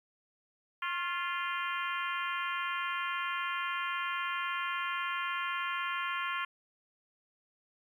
harmonic tone with a mistuned harmonic, 347.4 Hz, F4, 9 cents flat, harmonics 3 / 4 / 5 / 6 / 7 / 8 / 9, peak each -36 / -38 / -40 / -42 / -43 / -44 / -45 dBFS, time 0.82-6.45 s, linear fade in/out 5 ms, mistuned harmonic 3, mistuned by +51 cents, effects 11-bit

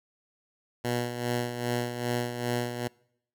10% pulse tone with tremolo, 121.2 Hz, B2, 32 cents flat, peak -18 dBFS, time 0.84-2.88 s, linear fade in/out 10 ms, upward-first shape sine, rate 2.5 Hz, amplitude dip 60%, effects noise-tail reverb RT60 0.7 s tail -25 dB re dry

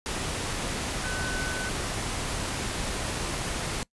sine tone in noise, 1508 Hz, F#6, 32 cents sharp, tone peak -33 dBFS, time 1.04-1.69 s, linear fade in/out 0 ms, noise pink, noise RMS -31 dBFS, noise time 0.06-3.83 s, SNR -5 dB, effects noise-tail reverb RT60 0.1 s tail -23 dB re dry + resampled to 24000 Hz

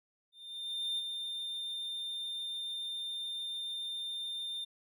triangle tone with ADSR envelope, 3607 Hz, A7, 42 cents sharp, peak -30 dBFS, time 0.32-4.65 s, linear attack 660 ms, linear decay 28 ms, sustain -5 dB, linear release 14 ms, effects none

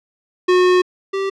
square tone pair in turn, 363.6 / 389.7 Hz, F#4 / G4, -30 / -10 cents, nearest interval minor second, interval 120 cents, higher second, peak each -11 / -19 dBFS, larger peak first, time 0.48-0.82 / 1.13-1.3 s, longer first, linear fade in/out 10 ms, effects low-pass 4000 Hz 12 dB/octave

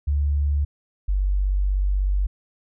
sine tone pair in turn, 72 / 48.14 Hz, D2 / G1, -34 / -31 cents, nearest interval perfect fifth, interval 697 cents, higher first, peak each -18 dBFS, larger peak neither, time 0.07-0.65 / 1.08-2.27 s, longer second, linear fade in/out 10 ms, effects none

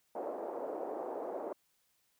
white band-pass noise, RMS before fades -40 dBFS, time 0.15-1.53 s, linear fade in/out 5 ms, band 350 to 700 Hz, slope 24 dB/octave, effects white hiss -75 dBFS RMS until 2.19 s

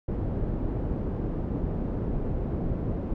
pink low-pass noise, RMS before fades -29 dBFS, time 0.08-3.14 s, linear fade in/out 5 ms, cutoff 400 Hz, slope 12 dB/octave, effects none

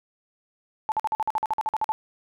sine tone bursts, 871 Hz, A5, 18 cents flat, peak -21 dBFS, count 14, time 0.89-1.92 s, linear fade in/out 0 ms, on 29 ms, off 48 ms, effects none

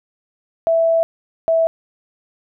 sine tone pair in turn, 659.3 / 655.1 Hz, E5 / E5, 0 / -11 cents, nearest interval unison, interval 11 cents, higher first, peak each -12 dBFS, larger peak neither, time 0.67-1.03 / 1.48-1.67 s, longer first, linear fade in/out 0 ms, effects none

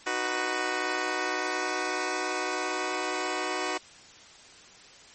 10% pulse chord, B major, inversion first, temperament just, 308.7 / 370.4 / 493.9 Hz, D#4 / F#4 / B4, -14 / +2 / 0 cents, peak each -26 / -22 / -26 dBFS, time 0.06-3.78 s, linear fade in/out 10 ms, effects white hiss -51 dBFS RMS until 5.14 s + MP3 32 kbps

